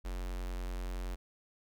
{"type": "tone with notch filter", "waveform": "square", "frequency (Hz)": 45.23, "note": "F#1", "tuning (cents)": -39, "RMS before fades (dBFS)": -38, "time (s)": [0.04, 1.16], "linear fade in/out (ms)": 20, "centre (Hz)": 150, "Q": 1.3, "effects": []}